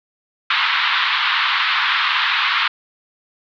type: band-pass noise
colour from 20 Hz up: pink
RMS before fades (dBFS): -18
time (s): 0.5-2.68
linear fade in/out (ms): 5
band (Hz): 1000 to 4000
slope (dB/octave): 48
effects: none